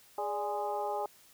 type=harmonic tone with a mistuned harmonic; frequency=206.8 Hz; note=G#3; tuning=7 cents flat; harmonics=2 / 3 / 4 / 5 / 6; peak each=-38 / -38 / -34 / -44 / -45 dBFS; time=0.18-1.06 s; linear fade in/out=2 ms; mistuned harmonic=3; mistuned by=-94 cents; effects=white hiss -60 dBFS RMS until 1.33 s